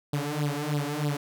sawtooth tone with flanger, 146.83 Hz, D3, in tune, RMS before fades -29 dBFS, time 0.13-1.17 s, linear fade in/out 5 ms, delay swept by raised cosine 0.22 to 4.52 ms, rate 3.2 Hz, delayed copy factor +1, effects none

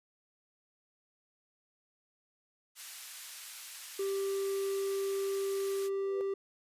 white band-pass noise, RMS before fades -47 dBFS, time 2.75-5.9 s, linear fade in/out 50 ms, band 1400 to 13000 Hz, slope 12 dB/octave
triangle tone, 392 Hz, G4, in tune, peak -29 dBFS, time 3.99-6.34 s, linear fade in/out 5 ms
sine tone with exponential growth, 493.9 Hz, B4, in tune, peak -36 dBFS, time 5.94-6.21 s, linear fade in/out 0 ms, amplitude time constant 58 ms
effects resampled to 32000 Hz

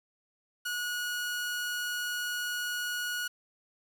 sawtooth tone, 1455 Hz, F#6, 29 cents flat, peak -28 dBFS, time 0.65-3.28 s, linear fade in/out 10 ms, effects 9-bit

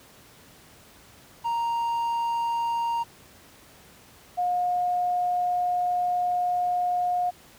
triangle / sine tone pair in turn, 932.3 / 716 Hz, A#5 / F5, 0 / +43 cents, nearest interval perfect fourth, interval 457 cents, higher first, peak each -22 dBFS, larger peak neither, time 1.44-3.04 / 4.37-7.31 s, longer second, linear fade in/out 20 ms, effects pink hiss -52 dBFS RMS until 7.58 s + high-pass 60 Hz 12 dB/octave

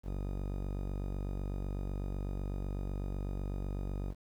sawtooth tone with low-pass filter, 48 Hz, G1, 36 cents flat, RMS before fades -37 dBFS, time 0.03-4.15 s, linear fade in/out 50 ms, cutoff 620 Hz, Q 0.73, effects 10-bit

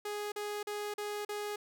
sawtooth tone bursts, 415.3 Hz, G#4, in tune, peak -32 dBFS, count 5, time 0.05-1.56 s, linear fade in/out 5 ms, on 270 ms, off 40 ms, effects none

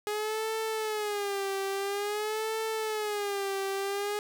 sawtooth tone with vibrato, 415.6 Hz, G#4, 1 cent sharp, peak -26 dBFS, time 0.07-4.19 s, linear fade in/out 0 ms, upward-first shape sine, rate 0.49 Hz, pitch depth 110 cents each way, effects 9-bit

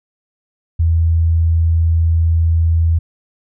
sine tone, 82.41 Hz, E2, in tune, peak -10 dBFS, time 0.79-2.99 s, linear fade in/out 10 ms, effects none

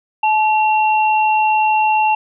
sine tone pair together, 862.3 / 2731 Hz, A5 / F7, -35 / -39 cents, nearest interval octave + minor sixth, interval 1996 cents, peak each -12 / -20 dBFS, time 0.23-2.15 s, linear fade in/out 5 ms, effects none

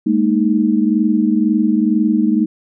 sine chord, Ab suspended second, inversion none, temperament equal with one note detuned, 207.7 / 229.7 / 311.1 Hz, Ab3 / Bb3 / Eb4, 0 / -25 / 0 cents, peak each -16 dBFS, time 0.06-2.46 s, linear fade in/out 10 ms, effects none

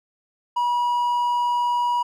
triangle tone, 967 Hz, B5, 37 cents flat, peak -17 dBFS, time 0.56-2.03 s, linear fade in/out 10 ms, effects none

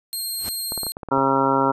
10% pulse tone, 4205 Hz, C8, 8 cents sharp, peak -18 dBFS, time 0.13-0.92 s, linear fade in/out 0 ms
pink noise with exponential growth, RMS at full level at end -31 dBFS, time 0.32-0.49 s, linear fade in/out 1 ms, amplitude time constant 35 ms
clicks, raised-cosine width 1 ms, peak -18 dBFS, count 8, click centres 0.721 / 0.777 / 0.833 / 0.867 / 0.969 / 1.032 / 1.087 / 1.179 s
harmonic tone, 135.6 Hz, C#3, 38 cents flat, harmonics 1 / 2 / 3 / 4 / 5 / 6 / 7 / 8 / 9 / 10, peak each -31 / -23 / -25 / -25 / -30 / -28 / -21 / -31 / -30 / -24 dBFS, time 1.11-1.72 s, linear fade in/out 10 ms
effects resampled to 32000 Hz

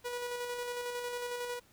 sawtooth tone with tremolo, 486.8 Hz, B4, 25 cents flat, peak -31 dBFS, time 0.04-1.6 s, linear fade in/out 20 ms, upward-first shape square, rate 11 Hz, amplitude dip 30%, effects pink hiss -64 dBFS RMS until 1.72 s

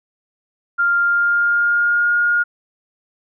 sine tone with pitch glide, 1396.9 to 1425.4 Hz, F6 to F6, 0 to +35 cents, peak -13 dBFS, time 0.78-2.44 s, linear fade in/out 20 ms, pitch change +35 cents, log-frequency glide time 0.97-2.12 s, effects none

